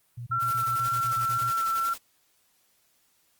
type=tone bursts; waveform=sine; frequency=120 Hz; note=B2; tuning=49 cents flat; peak=-34 dBFS; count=11; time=0.17-1.507 s; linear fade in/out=10 ms; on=97 ms; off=27 ms
type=tone with vibrato; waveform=sine; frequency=1350 Hz; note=E6; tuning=41 cents sharp; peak=-24 dBFS; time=0.31-1.94 s; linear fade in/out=10 ms; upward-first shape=sine; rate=2 Hz; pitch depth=14 cents each way
type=noise with tremolo; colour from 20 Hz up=white; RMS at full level=-38 dBFS; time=0.39-1.99 s; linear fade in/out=50 ms; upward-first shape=square; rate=11 Hz; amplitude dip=50%
effects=white hiss -67 dBFS RMS until 3.39 s + Opus 32 kbps